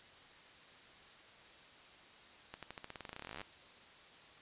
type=accelerating click train; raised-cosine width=0.3 ms; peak=-29 dBFS; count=26; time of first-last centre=2.54-3.415 s; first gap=87 ms; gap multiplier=0.91; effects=white hiss -58 dBFS RMS until 4.41 s + resampled to 8000 Hz